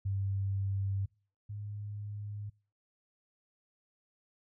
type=tone pair in turn; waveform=sine; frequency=98 / 103.45 Hz; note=G2 / G#2; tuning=0 / -6 cents; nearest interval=minor second; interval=94 cents; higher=second; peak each=-30 / -38 dBFS; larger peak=first; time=0.05-1.06 / 1.49-2.5 s; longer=neither; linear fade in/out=10 ms; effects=noise-tail reverb RT60 0.4 s tail -25 dB re dry